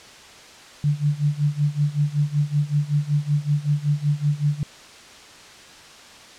sine tone with tremolo, 146.83 Hz, D3, in tune, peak -15 dBFS, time 0.84-4.63 s, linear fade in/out 0 ms, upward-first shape sine, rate 5.3 Hz, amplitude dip 90%, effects white hiss -44 dBFS RMS until 6.38 s + low-pass 6000 Hz 12 dB/octave

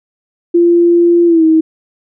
sine tone with pitch glide, 344 to 319.1 Hz, F4 to D#4, -26 to +44 cents, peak -5 dBFS, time 0.54-1.61 s, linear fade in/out 10 ms, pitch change -130 cents, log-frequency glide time 1.26-1.44 s, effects none

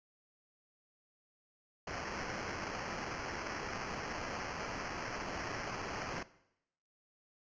white noise with sample-and-hold, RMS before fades -41 dBFS, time 1.87-6.23 s, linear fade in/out 5 ms, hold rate 3675 Hz, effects noise-tail reverb RT60 0.8 s tail -18 dB re dry + resampled to 16000 Hz

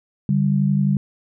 sine tone pair together, 144.2 / 195.79 Hz, D3 / G3, -31 / -2 cents, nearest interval perfect fourth, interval 529 cents, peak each -18 / -18 dBFS, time 0.29-0.97 s, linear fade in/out 2 ms, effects none

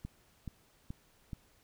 click train, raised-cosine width 5 ms, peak -28 dBFS, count 4, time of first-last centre 0.05-1.332 s, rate 2.34 Hz, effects pink hiss -67 dBFS RMS until 1.63 s

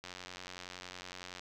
click train, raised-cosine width 0.2 ms, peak -27 dBFS, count 124, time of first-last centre 0.04-1.395 s, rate 90.8 Hz, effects none

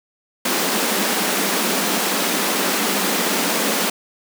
pink high-pass noise, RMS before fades -20 dBFS, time 0.45-3.9 s, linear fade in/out 5 ms, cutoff 180 Hz, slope 96 dB/octave, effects none

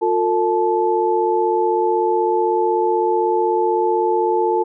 sine tone cluster, 356.7 / 452.7 / 869 Hz, F4 / A4 / A5, +37 / +49 / -22 cents, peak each -19 dBFS, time 0.01-4.64 s, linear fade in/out 20 ms, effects none

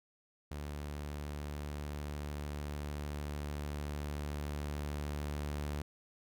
sawtooth tone with level ramp, 73.42 Hz, D2, in tune, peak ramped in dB -36 to -32 dBFS, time 0.51-5.82 s, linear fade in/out 5 ms, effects none

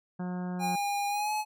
harmonic tone, 180 Hz, F#3, 47 cents flat, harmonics 1 / 2 / 3 / 4 / 5 / 6 / 7 / 8 / 9, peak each -32 / -44 / -48 / -45 / -48 / -53 / -55 / -54 / -53 dBFS, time 0.19-0.76 s, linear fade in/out 10 ms
square tone with pitch glide, 811 to 852.3 Hz, G#5 to G#5, -41 to +45 cents, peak -29 dBFS, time 0.59-1.45 s, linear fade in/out 50 ms, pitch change +86 cents, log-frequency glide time 1.08-1.33 s
effects none

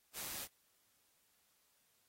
white noise with amplitude modulation, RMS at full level -43 dBFS, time 0.13-0.48 s, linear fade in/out 50 ms, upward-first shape sine, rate 147 Hz, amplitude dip 30%, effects white hiss -75 dBFS RMS until 2.08 s + AAC 48 kbps

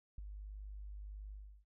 sine tone with ADSR envelope, 50.7 Hz, G#1, 41 cents flat, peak -39 dBFS, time 0.18-1.65 s, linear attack 4 ms, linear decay 12 ms, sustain -6 dB, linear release 340 ms, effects none

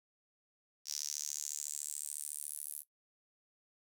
sawtooth tone with high-pass filter sweep, 73.9 Hz, D2, 11 cents sharp, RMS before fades -42 dBFS, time 0.85-2.84 s, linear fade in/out 50 ms, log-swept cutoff 5500 to 11000 Hz, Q 5.1, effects noise-tail reverb RT60 0.1 s tail -17 dB re dry

